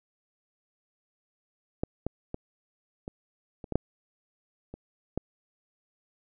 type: clicks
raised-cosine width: 2 ms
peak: -14 / -16 / -20 / -23 / -27 / -18 / -9 / -27 / -15 dBFS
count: 9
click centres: 1.835 / 2.066 / 2.344 / 3.079 / 3.642 / 3.723 / 3.756 / 4.74 / 5.176 s
effects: none